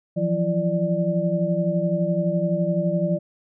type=tone cluster; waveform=sine; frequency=167.4 / 179.2 / 337 / 591 Hz; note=E3 / F3 / E4 / D5; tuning=+27 / +45 / +38 / +11 cents; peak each=-24 / -24 / -31 / -24 dBFS; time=0.16-3.19 s; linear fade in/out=20 ms; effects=none